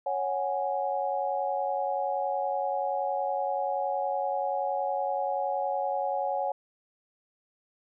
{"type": "chord", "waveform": "sine", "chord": "C# suspended fourth", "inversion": "none", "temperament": "equal", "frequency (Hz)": [554.4, 740, 830.6], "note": ["C#5", "F#5", "G#5"], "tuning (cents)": [0, 0, 0], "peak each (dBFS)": -31, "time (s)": [0.06, 6.52], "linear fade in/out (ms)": 5, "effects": []}